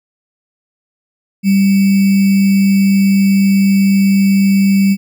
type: tone with sample-and-hold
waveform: sine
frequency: 196 Hz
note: G3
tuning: in tune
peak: -7 dBFS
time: 1.43-4.97 s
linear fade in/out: 50 ms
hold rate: 2450 Hz
effects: none